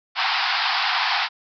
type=band-pass noise; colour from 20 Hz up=pink; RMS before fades=-22 dBFS; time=0.15-1.29 s; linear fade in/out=50 ms; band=730 to 5100 Hz; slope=96 dB/octave; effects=none